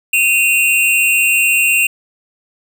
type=tone pair together; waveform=square; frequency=2511 / 2747 Hz; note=D#7 / F7; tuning=+15 / -29 cents; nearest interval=major second; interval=156 cents; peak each=-17 / -12 dBFS; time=0.13-1.87 s; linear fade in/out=5 ms; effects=none